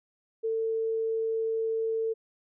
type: tone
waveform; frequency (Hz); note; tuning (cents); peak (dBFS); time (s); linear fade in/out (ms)
sine; 447.9; A4; +31; -26; 0.43-2.14; 20
effects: none